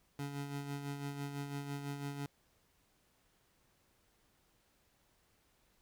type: tone with tremolo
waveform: 25% pulse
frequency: 141.7 Hz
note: C#3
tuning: 38 cents sharp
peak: -34 dBFS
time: 0.19-2.26 s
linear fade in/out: 2 ms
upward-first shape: sine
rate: 6 Hz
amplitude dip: 50%
effects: pink hiss -73 dBFS RMS until 5.81 s